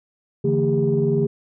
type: tone cluster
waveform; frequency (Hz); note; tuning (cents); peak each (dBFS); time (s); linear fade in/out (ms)
sine; 144.1 / 164.3 / 226.4 / 403.3; D3 / E3 / A3 / G4; -33 / -5 / +50 / +49; -21 / -24 / -24 / -19; 0.44-1.27; 10
effects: tanh soft clip ceiling -8 dBFS